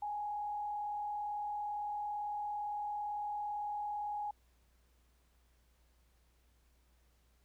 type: tone with frequency modulation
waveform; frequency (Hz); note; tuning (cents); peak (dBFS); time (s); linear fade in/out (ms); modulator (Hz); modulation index
sine; 830.6; G#5; 0; -36; 0.02-4.31; 5; 37.8; 0.42
effects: added 60 Hz sine -68 dBFS peak until 7.44 s + pink hiss -75 dBFS RMS until 7.44 s